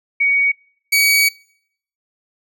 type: tone pair in turn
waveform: sine / sawtooth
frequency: 2245 / 2263 Hz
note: C#7 / C#7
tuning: +21 / +35 cents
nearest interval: unison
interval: 14 cents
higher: second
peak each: -12 / -8 dBFS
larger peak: second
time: 0.2-0.52 / 0.92-1.29 s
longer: second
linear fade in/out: 10 ms
effects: noise-tail reverb RT60 0.7 s tail -26 dB re dry